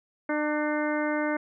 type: harmonic tone with a mistuned harmonic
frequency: 300 Hz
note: D4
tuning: 37 cents sharp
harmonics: 1 / 2 / 3 / 4 / 5 / 6 / 7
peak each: -28 / -30 / -35 / -38 / -34 / -38 / -37 dBFS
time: 0.29-1.37 s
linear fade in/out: 5 ms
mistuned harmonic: 4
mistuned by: -26 cents
effects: none